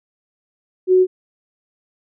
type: tone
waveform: sine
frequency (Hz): 370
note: F#4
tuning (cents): 0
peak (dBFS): -9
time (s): 0.87-1.07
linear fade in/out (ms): 50
effects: none